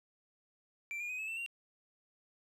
triangle tone with pitch steps, 2349 / 2426 / 2506 / 2588 / 2673 / 2761 Hz, D7 / D#7 / D#7 / E7 / E7 / F7, 0 / -44 / +12 / -32 / +23 / -20 cents, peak -36 dBFS, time 0.91-1.462 s, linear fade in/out 0 ms, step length 92 ms, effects none

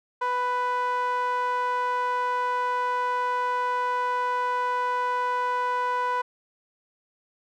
sawtooth tone with band-pass filter, 495.5 Hz, B4, 6 cents sharp, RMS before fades -26 dBFS, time 0.21-6.22 s, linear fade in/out 10 ms, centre 1100 Hz, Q 3.6, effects none

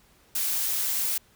blue noise, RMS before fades -27 dBFS, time 0.35-1.18 s, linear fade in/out 5 ms, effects pink hiss -60 dBFS RMS until 1.35 s

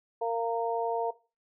harmonic tone, 230.8 Hz, A#3, 17 cents flat, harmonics 2 / 3 / 4, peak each -30 / -32 / -34 dBFS, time 0.21-1.11 s, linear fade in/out 10 ms, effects noise-tail reverb RT60 0.3 s tail -17 dB re dry

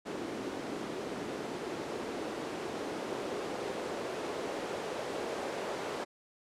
white noise with band-pass filter sweep, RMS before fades -38 dBFS, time 0.05-6.05 s, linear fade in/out 20 ms, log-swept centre 310 to 480 Hz, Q 1.7, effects low-pass 10000 Hz 12 dB/octave

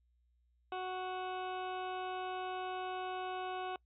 harmonic tone, 370 Hz, F#4, in tune, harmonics 1 / 2 / 3 / 4 / 6 / 7 / 8 / 9 / 10, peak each -43 / -40 / -46 / -49 / -58 / -53 / -54 / -64 / -58 dBFS, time 0.72-3.76 s, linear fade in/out 2 ms, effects noise-tail reverb RT60 0.1 s tail -25 dB re dry + added 60 Hz sine -70 dBFS peak until 3.85 s

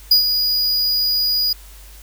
square tone with ADSR envelope, 4907 Hz, D#8, 25 cents flat, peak -8 dBFS, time 0.11-1.53 s, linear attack 5 ms, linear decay 110 ms, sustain -8 dB, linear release 5 ms, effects added 50 Hz sine -39 dBFS peak until 2.02 s + white hiss -45 dBFS RMS until 2.02 s

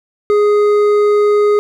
sine tone with hard clipping, 415.3 Hz, G#4, in tune, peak -10 dBFS, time 0.3-1.59 s, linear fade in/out 0 ms, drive 7 dB, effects none

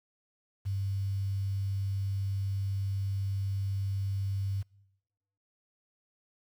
sine tone with quantisation, 98 Hz, G2, in tune, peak -29 dBFS, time 0.65-4.63 s, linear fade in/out 20 ms, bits 9, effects noise-tail reverb RT60 1.0 s tail -26 dB re dry

